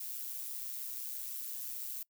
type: noise with amplitude modulation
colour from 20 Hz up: violet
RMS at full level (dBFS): -39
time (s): 0-2.03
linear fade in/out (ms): 5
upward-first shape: sine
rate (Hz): 126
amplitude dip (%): 50
effects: noise-tail reverb RT60 0.1 s tail -23 dB re dry